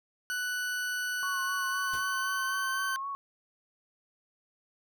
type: tone with pitch glide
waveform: 40% pulse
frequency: 1485 to 1539.1 Hz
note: F#6 to G6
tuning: +6 to -32 cents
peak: -30 dBFS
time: 0.3-2.96 s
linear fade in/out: 0 ms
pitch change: +62 cents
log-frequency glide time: 1.6-2.72 s
type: tone with vibrato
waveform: sine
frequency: 1094 Hz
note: C#6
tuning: 23 cents flat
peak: -33 dBFS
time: 1.23-3.15 s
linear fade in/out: 0 ms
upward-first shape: sine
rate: 3.9 Hz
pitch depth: 37 cents each way
type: noise with exponential decay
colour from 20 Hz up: pink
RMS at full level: -40 dBFS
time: 1.93-2.11 s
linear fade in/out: 5 ms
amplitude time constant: 37 ms
effects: none